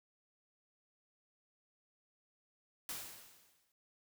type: noise with exponential decay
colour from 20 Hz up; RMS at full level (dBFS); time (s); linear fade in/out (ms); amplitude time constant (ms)
white; -41; 2.89-3.72; 1; 180
effects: none